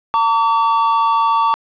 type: tone pair together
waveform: triangle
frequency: 907 / 1143.5 Hz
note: A#5 / D6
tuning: -48 / -47 cents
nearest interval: major third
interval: 401 cents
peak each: -13 dBFS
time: 0.14-1.54 s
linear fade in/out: 0 ms
effects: resampled to 11025 Hz + 8-bit